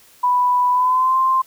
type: tone with pitch glide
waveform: sine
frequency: 989 to 1047.8 Hz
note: B5 to C6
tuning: +2 to +2 cents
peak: -13 dBFS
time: 0.23-1.42 s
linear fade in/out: 10 ms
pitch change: +100 cents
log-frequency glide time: 0.71-1.17 s
effects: white hiss -50 dBFS RMS until 1.46 s